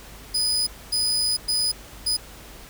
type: tone bursts at uneven times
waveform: 35% pulse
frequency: 4978 Hz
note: D#8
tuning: in tune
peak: -19 dBFS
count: 4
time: 0.34-0.67 / 0.92-1.37 / 1.48-1.72 / 2.06-2.17 s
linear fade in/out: 10 ms
effects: added 50 Hz sine -45 dBFS peak until 2.69 s + pink hiss -44 dBFS RMS until 2.69 s